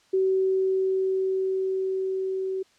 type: tone with level ramp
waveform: sine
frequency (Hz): 379.9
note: F#4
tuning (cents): +46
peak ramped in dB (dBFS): -19 to -26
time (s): 0.13-2.63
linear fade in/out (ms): 10
effects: white hiss -61 dBFS RMS until 2.78 s + low-pass 6000 Hz 12 dB/octave